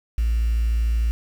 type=tone; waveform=triangle; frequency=56.8 Hz; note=A#1; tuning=44 cents flat; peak=-14 dBFS; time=0.18-1.11 s; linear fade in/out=0 ms; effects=tanh soft clip ceiling -15 dBFS + 7-bit

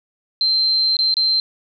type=tone with dropouts; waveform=sine; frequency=4125 Hz; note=C8; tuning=25 cents flat; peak=-14 dBFS; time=0.41-1.4 s; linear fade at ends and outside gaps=1 ms; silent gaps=0.968-0.989 / 1.141-1.168 s; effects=none

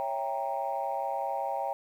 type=chord; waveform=sine; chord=C# diminished seventh; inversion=none; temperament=equal with one note detuned; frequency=554.4 / 659.3 / 790.4 / 932.3 Hz; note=C#5 / E5 / G5 / Bb5; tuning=0 / 0 / +14 / 0 cents; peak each=-35 / -36 / -32 / -35 dBFS; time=0-1.73 s; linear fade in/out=0 ms; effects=tanh soft clip ceiling -21 dBFS + 10-bit

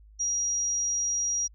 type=tone; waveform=sine; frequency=5730 Hz; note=F8; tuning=44 cents sharp; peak=-25 dBFS; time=0.19-1.48 s; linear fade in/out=20 ms; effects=added 52 Hz sine -50 dBFS peak until 1.54 s

